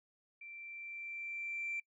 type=tone with level ramp; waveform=sine; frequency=2349 Hz; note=D7; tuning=in tune; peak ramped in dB=-48 to -35 dBFS; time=0.41-1.8 s; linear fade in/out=5 ms; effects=noise-tail reverb RT60 0.1 s tail -26 dB re dry + tanh soft clip ceiling -32 dBFS